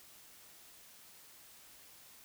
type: silence
effects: white hiss -58 dBFS RMS until 2.24 s